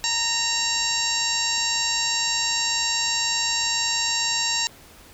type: harmonic tone with a mistuned harmonic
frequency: 922 Hz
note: A#5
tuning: 19 cents flat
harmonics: 1 / 2 / 3 / 4 / 5 / 6 / 7 / 8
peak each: -32 / -31 / -30 / -27 / -31 / -28 / -33 / -28 dBFS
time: 0.04-4.67 s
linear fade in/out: 0 ms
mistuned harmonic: 4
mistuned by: +100 cents
effects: pink hiss -48 dBFS RMS until 5.13 s